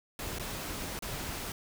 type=noise with dropouts; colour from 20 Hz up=pink; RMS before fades=-38 dBFS; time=0.19-1.52 s; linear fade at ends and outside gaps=2 ms; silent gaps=0.386-0.396 / 0.991-1.023 s; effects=none